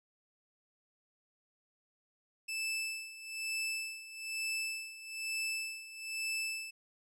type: tone with tremolo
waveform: sawtooth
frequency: 2634 Hz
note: E7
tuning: 2 cents flat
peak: -30 dBFS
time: 2.48-6.71 s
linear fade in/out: 10 ms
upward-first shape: sine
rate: 1.1 Hz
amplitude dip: 80%
effects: low-pass 12000 Hz 12 dB/octave